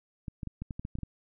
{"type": "clicks", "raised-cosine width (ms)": 5, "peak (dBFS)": -24, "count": 10, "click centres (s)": [0.282, 0.432, 0.473, 0.62, 0.708, 0.795, 0.851, 0.954, 0.987, 1.033], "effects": []}